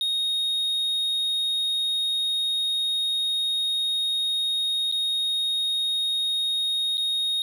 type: tone with dropouts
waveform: triangle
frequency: 3729 Hz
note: A#7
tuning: in tune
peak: -21 dBFS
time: 0.01-7.42 s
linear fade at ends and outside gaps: 1 ms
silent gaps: 4.915-4.923 / 6.972-6.979 s
effects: none